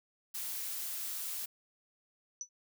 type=noise; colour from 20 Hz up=blue; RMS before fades=-39 dBFS; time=0.34-1.46 s; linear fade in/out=10 ms
type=tone with exponential decay; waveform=sine; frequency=5960 Hz; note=F#8; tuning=12 cents sharp; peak=-33 dBFS; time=2.41-2.49 s; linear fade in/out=1 ms; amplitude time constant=16 ms
effects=none